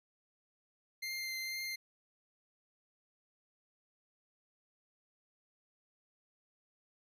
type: tone with vibrato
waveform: 25% pulse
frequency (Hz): 2093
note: C7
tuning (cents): 0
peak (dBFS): -34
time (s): 1.02-1.76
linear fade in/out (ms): 10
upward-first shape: triangle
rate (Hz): 2.1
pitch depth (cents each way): 14
effects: none